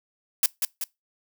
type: noise with echo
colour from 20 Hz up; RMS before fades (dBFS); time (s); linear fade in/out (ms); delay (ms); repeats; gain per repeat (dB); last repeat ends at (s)
blue; -19; 0.43-0.46; 2; 190; 2; -5; 0.84
effects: noise-tail reverb RT60 0.2 s tail -23 dB re dry